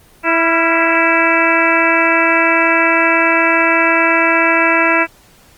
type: harmonic tone with a mistuned harmonic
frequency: 329.6 Hz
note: E4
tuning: in tune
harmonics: 1 / 2 / 3 / 4 / 5 / 6 / 7 / 8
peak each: -18 / -18 / -18 / -18 / -18 / -18 / -18 / -18 dBFS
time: 0.23-5.07 s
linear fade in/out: 50 ms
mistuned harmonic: 4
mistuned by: +59 cents
effects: pink hiss -47 dBFS RMS until 5.57 s + Opus 24 kbps